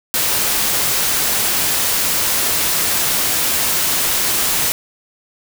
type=noise; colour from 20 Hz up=white; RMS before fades=-17 dBFS; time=0.14-4.72 s; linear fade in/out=0 ms; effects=none